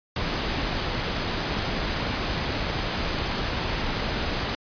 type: noise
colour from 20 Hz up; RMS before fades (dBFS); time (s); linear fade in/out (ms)
pink; -27; 0.16-4.55; 2
effects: resampled to 11025 Hz